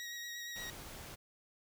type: tone with vibrato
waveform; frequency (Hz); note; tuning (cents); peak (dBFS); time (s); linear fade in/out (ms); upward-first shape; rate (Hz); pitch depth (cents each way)
20% pulse; 1897; A#6; +30; -37; 0-0.7; 0; sine; 8.6; 17
type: noise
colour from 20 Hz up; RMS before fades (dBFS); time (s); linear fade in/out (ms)
pink; -49; 0.55-1.16; 20
effects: none